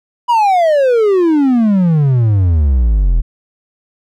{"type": "exponential sweep", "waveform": "triangle", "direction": "down", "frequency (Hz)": [987.8, 38.89], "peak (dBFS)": -6, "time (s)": [0.28, 3.22], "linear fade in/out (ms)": 20, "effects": []}